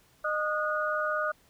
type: tone cluster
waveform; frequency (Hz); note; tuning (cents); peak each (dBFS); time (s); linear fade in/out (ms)
sine; 612 / 1229 / 1454; D#5 / D#6 / F#6; -29 / -22 / -31; -31; 0.24-1.32; 10
effects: pink hiss -63 dBFS RMS until 1.49 s